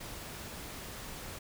pink noise, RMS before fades -44 dBFS, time 0-1.39 s, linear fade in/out 10 ms, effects none

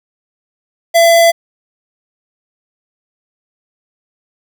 square tone, 673 Hz, E5, 36 cents sharp, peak -6 dBFS, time 0.94-1.32 s, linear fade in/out 20 ms, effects none

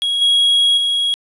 triangle tone with level steps, 3310 Hz, G#7, 6 cents flat, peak -14 / -9 / -13 dBFS, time 0.02-1.14 s, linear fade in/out 0 ms, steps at 0.21 / 0.77 s, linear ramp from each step 10 ms, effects resampled to 24000 Hz + 8-bit

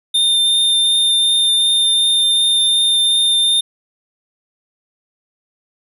square tone with vibrato, 3616 Hz, A7, 47 cents sharp, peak -12 dBFS, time 0.14-3.61 s, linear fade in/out 10 ms, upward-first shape triangle, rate 2.7 Hz, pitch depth 9 cents each way, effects none

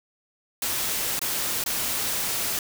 white noise with dropouts, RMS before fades -27 dBFS, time 0.62-2.59 s, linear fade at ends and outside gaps 2 ms, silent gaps 1.193-1.215 / 1.639-1.661 s, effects none

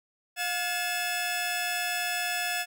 sawtooth tone cluster, 713 / 1708 / 2616 Hz, F5 / G#6 / E7, +36 / +48 / -14 cents, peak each -29 dBFS, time 0.36-2.66 s, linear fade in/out 50 ms, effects none

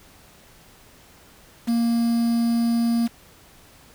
triangle tone with quantisation, 233.2 Hz, A#3, 1 cent sharp, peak -16 dBFS, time 1.67-3.08 s, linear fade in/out 20 ms, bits 6, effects pink hiss -51 dBFS RMS until 3.94 s

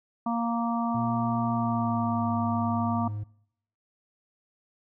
harmonic tone, 233.1 Hz, A#3, in tune, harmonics 1 / 3 / 4 / 5, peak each -27 / -32 / -33 / -34 dBFS, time 0.26-3.08 s, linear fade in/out 5 ms
triangle tone with pitch glide, 118.5 to 104.96 Hz, A#2 to G#2, +29 to +19 cents, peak -29 dBFS, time 0.94-3.24 s, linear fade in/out 10 ms, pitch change -210 cents, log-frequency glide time 1.52-2.33 s
effects noise-tail reverb RT60 0.7 s tail -23 dB re dry

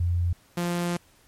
sine / sawtooth tone pair in turn, 87 / 174 Hz, F2 / F3, -6 / -6 cents, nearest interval octave, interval 1200 cents, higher second, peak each -21 dBFS, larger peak neither, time 0-0.33 / 0.57-0.97 s, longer second, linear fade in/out 5 ms, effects pink hiss -59 dBFS RMS until 1.27 s + MP3 64 kbps

